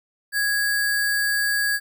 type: tone with sample-and-hold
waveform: sine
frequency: 1661.2 Hz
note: G#6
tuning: in tune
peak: -19 dBFS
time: 0.32-1.8 s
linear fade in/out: 50 ms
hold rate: 6300 Hz
effects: none